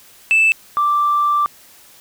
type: tone pair in turn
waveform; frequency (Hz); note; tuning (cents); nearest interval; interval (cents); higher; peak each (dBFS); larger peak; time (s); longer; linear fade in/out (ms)
sine; 2637 / 1174.6; E7 / D6; 0 / 0; octave + major second; 1400; first; -8 / -12; first; 0.31-0.52 / 0.77-1.46; second; 0
effects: tanh soft clip ceiling -8 dBFS + white hiss -46 dBFS RMS until 2 s